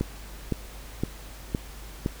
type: click train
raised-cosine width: 3 ms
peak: -12 dBFS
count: 5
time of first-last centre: 0.01-2.061 s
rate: 1.95 Hz
effects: added 50 Hz sine -41 dBFS peak until 2.2 s + pink hiss -46 dBFS RMS until 2.2 s